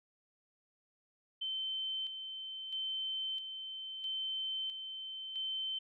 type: tone with tremolo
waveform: sine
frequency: 3087 Hz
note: G7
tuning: 27 cents flat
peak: -35 dBFS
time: 1.41-5.79 s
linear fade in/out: 10 ms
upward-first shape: square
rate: 0.76 Hz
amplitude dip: 50%
effects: none